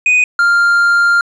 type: tone pair in turn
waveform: triangle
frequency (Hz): 2489 / 1396.9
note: D#7 / F6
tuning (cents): 0 / 0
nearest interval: minor seventh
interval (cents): 1000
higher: first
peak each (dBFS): -6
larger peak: neither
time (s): 0.06-0.24 / 0.39-1.21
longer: second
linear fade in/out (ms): 2
effects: resampled to 22050 Hz